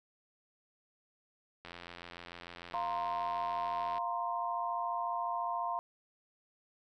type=click train; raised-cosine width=0.3 ms; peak=-30 dBFS; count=203; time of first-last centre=1.65-3.98 s; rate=86.7 Hz
type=chord; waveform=sine; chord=F suspended fourth; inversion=none; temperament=equal; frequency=698.5 / 932.3 / 1046.5 Hz; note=F5 / Bb5 / C6; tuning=0 / 0 / 0 cents; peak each=-37 dBFS; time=2.74-5.79 s; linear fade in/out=0 ms
effects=none